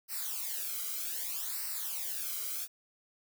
blue noise with flanger, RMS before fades -37 dBFS, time 0.08-2.68 s, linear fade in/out 50 ms, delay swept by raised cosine 0.29 to 1.14 ms, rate 0.64 Hz, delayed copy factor -0.85, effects none

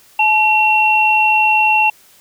sine tone pair together, 860 / 2726 Hz, A5 / F7, -40 / -43 cents, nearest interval octave + minor sixth, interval 1997 cents, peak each -13 / -12 dBFS, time 0.19-1.9 s, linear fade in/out 5 ms, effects white hiss -48 dBFS RMS until 2.2 s

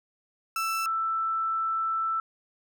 35% pulse / sine tone pair in turn, 1326 / 1326 Hz, E6 / E6, +10 / +10 cents, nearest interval unison, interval 0 cents, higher neither, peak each -25 / -25 dBFS, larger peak neither, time 0.56-0.86 / 0.86-2.2 s, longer second, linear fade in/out 2 ms, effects none

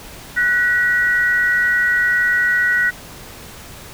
sine tone pair together, 1481 / 1918.7 Hz, F#6 / A#6, +1 / +49 cents, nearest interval major third, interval 448 cents, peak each -16 dBFS, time 0.36-2.91 s, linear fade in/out 20 ms, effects pink hiss -37 dBFS RMS until 3.93 s

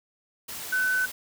sine tone in noise, 1510 Hz, F#6, 35 cents sharp, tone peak -22 dBFS, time 0.72-1.06 s, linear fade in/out 10 ms, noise white, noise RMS -37 dBFS, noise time 0.48-1.12 s, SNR +12 dB, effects none

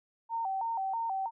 sine tone with vibrato, 840 Hz, G#5, 19 cents sharp, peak -30 dBFS, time 0.29-1.31 s, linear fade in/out 50 ms, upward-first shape square, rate 3.1 Hz, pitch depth 150 cents each way, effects none

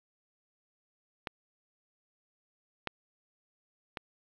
clicks, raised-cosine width 0.3 ms, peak -18 / -16 / -20 dBFS, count 3, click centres 1.272 / 2.873 / 3.972 s, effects low-pass 5000 Hz 12 dB/octave + 9-bit

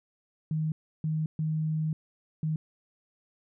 sine tone bursts at uneven times, 156.5 Hz, D#3, 10 cents sharp, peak -26 dBFS, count 4, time 0.51-0.72 / 1.04-1.26 / 1.39-1.93 / 2.43-2.56 s, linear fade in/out 2 ms, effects none

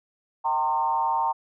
sine tone with frequency modulation, 916 Hz, A#5, 31 cents flat, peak -21 dBFS, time 0.44-1.33 s, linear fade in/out 20 ms, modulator 144 Hz, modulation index 0.9, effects none

